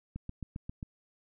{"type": "click train", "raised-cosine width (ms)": 5, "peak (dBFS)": -26, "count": 6, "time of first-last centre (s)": [0.16, 0.828], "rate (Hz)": 7.48, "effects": []}